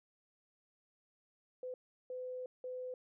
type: tone bursts at uneven times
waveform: sine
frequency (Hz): 506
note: B4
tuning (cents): +42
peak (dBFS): -40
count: 3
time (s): 1.63-1.74 / 2.1-2.46 / 2.64-2.94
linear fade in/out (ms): 2
effects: none